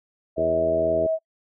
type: tone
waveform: sine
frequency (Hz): 642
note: E5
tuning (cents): -46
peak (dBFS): -20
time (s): 0.36-1.19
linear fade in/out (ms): 50
type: harmonic tone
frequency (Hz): 82.41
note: E2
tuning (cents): 0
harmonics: 1 / 2 / 3 / 4 / 5 / 6 / 7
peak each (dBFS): -37 / -36 / -36 / -30 / -29 / -31 / -34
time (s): 0.37-1.07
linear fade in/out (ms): 10
effects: noise-tail reverb RT60 0.1 s tail -25 dB re dry